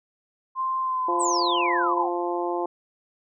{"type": "tone with pitch glide", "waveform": "sine", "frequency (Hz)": [1046.5, 1009.7], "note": ["C6", "B5"], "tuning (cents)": [0, 38], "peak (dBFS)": -23, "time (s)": [0.55, 2.06], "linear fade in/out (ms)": 50, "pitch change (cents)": -62, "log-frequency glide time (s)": [0.81, 1.15]}
{"type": "harmonic tone", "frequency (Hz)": 174.61, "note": "F3", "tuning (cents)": 0, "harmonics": [2, 3, 4, 5, 6], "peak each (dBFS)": [-27, -33, -31, -31, -34], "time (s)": [1.08, 2.66], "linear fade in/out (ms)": 5}
{"type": "exponential sweep", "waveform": "sine", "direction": "down", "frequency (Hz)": [8600, 698.5], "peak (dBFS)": -26, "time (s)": [1.19, 2.09], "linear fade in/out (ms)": 20}
{"effects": []}